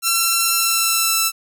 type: tone with pitch glide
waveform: 5% pulse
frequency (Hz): 1352 to 1328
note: E6 to E6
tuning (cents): +43 to +12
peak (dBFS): -4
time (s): 0.02-1.32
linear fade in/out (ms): 50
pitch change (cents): -31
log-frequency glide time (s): 0.49-1.2
effects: none